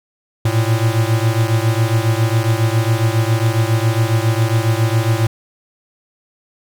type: beating tone pair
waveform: square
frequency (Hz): 110 / 117.3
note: A2 / A#2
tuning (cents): 0 / +11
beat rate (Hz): 7.3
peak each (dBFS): -16 / -18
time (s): 0.45-5.27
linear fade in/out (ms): 5
effects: none